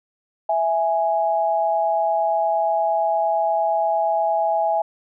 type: tone pair together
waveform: sine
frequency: 659.2 / 830.6 Hz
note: E5 / G#5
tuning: 0 / 0 cents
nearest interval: major third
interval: 400 cents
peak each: -20 dBFS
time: 0.49-4.82 s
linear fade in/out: 5 ms
effects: none